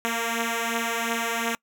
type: beating tone pair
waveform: 5% pulse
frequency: 230 / 232.8 Hz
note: A#3 / A#3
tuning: -23 / -2 cents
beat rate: 2.8 Hz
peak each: -15 / -19 dBFS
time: 0.05-1.55 s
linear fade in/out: 0 ms
effects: noise-tail reverb RT60 0.1 s tail -26 dB re dry